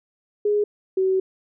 sine tone pair in turn, 415.3 / 378.6 Hz, G#4 / F#4, 0 / +40 cents, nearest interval major second, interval 160 cents, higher first, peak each -17 dBFS, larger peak neither, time 0.45-0.64 / 0.97-1.2 s, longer second, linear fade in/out 5 ms, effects none

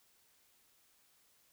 silence, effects white hiss -70 dBFS RMS until 1.52 s

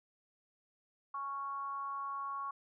sine tone with frequency modulation, 1108.7 Hz, C#6, in tune, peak -37 dBFS, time 1.14-2.51 s, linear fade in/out 5 ms, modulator 275 Hz, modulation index 0.4, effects none

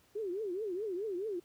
sine tone with vibrato, 394 Hz, G4, 9 cents sharp, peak -34 dBFS, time 0.15-1.4 s, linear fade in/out 10 ms, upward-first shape triangle, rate 4.7 Hz, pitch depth 260 cents each way, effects pink hiss -67 dBFS RMS until 1.44 s + high-pass 60 Hz 12 dB/octave

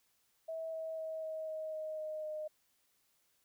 sine tone with pitch steps, 648 / 643.2 / 638.3 / 633.6 / 628.8 / 624.1 / 619.5 / 614.8 Hz, E5 / E5 / D#5 / D#5 / D#5 / D#5 / D#5 / D#5, -30 / -43 / +44 / +31 / +18 / +5 / -8 / -21 cents, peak -38 dBFS, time 0.48-2.48 s, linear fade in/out 10 ms, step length 250 ms, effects white hiss -75 dBFS RMS until 3.44 s

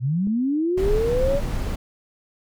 sine linear sweep, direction up, 116.3 to 578 Hz, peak -19 dBFS, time 0-1.41 s, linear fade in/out 50 ms
clicks, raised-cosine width 3 ms, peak -24 dBFS, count 2, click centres 0.272 / 1.148 s
brown noise, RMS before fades -24 dBFS, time 0.77-1.76 s, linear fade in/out 10 ms
effects none

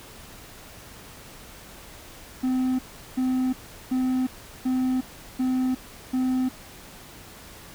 triangle tone bursts, 256.8 Hz, C4, 32 cents flat, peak -19 dBFS, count 6, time 2.43-6.49 s, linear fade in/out 10 ms, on 360 ms, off 380 ms, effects pink hiss -45 dBFS RMS until 7.74 s

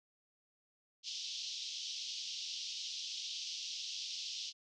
white band-pass noise, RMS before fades -43 dBFS, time 1.03-4.53 s, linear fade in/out 50 ms, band 2900 to 5800 Hz, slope 48 dB/octave, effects none

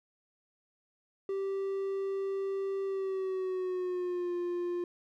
triangle tone with pitch glide, 390 to 351.5 Hz, G4 to F4, -9 to +11 cents, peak -29 dBFS, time 1.29-4.84 s, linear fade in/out 2 ms, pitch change -180 cents, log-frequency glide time 2.85-4.34 s, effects none

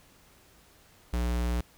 square tone, 60 Hz, B1, 49 cents flat, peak -27 dBFS, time 1.13-1.61 s, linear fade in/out 5 ms, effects pink hiss -59 dBFS RMS until 1.77 s

